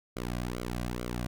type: tone with flanger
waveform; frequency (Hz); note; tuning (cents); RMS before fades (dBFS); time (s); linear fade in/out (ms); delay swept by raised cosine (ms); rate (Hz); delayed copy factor
sawtooth; 60.4; B1; -38; -35; 0.16-1.27; 5; 1.1 to 2.3; 2.3; -0.95
effects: none